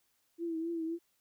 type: tone with vibrato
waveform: sine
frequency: 330.6 Hz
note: E4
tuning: 5 cents sharp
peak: -33 dBFS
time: 0.38-0.99 s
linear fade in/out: 50 ms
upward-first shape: triangle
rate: 3.8 Hz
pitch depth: 59 cents each way
effects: white hiss -75 dBFS RMS until 1.2 s